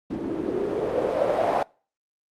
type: noise with low-pass filter sweep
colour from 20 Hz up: blue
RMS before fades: -25 dBFS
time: 0.1-1.63 s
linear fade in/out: 5 ms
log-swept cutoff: 290 to 710 Hz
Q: 4.4
effects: noise-tail reverb RT60 0.4 s tail -25 dB re dry + Opus 48 kbps